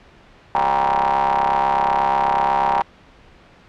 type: ring-modulated tone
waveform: 35% pulse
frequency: 68.2 Hz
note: C#2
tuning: 28 cents flat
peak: -11 dBFS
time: 0.55-2.82 s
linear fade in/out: 0 ms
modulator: 869 Hz
effects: pink hiss -48 dBFS RMS until 3.68 s + low-pass 3000 Hz 12 dB/octave